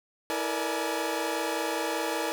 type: tone cluster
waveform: sawtooth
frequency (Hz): 326.1 / 452.3 / 477.5 / 589 / 846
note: E4 / A4 / A#4 / D5 / G#5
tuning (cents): -19 / +48 / +42 / +5 / +32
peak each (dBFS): -30 / -33 / -31 / -31 / -30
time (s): 0.3-2.32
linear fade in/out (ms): 0
effects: none